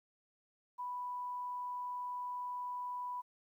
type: tone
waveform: sine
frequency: 987.8 Hz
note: B5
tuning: in tune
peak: -38 dBFS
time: 0.78-3.22 s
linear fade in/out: 20 ms
effects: 12-bit